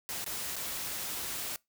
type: noise with dropouts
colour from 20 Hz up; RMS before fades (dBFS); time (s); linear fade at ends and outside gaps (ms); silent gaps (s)
white; -37; 0.09-1.56; 0; 0.243-0.263 / 0.558-0.564
effects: noise-tail reverb RT60 0.2 s tail -24 dB re dry